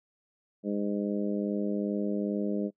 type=harmonic tone; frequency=102.4 Hz; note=G#2; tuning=24 cents flat; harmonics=2 / 3 / 4 / 5 / 6; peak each=-30 / -34 / -36 / -38 / -40 dBFS; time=0.63-2.71 s; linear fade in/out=50 ms; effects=noise-tail reverb RT60 0.1 s tail -25 dB re dry